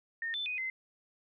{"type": "tone with pitch steps", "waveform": "sine", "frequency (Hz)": [1832, 3524, 2493, 2061], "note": ["A#6", "A7", "D#7", "C7"], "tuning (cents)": [-31, 2, 3, -27], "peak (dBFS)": -33, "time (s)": [0.22, 0.7], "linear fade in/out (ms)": 2, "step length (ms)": 120, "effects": []}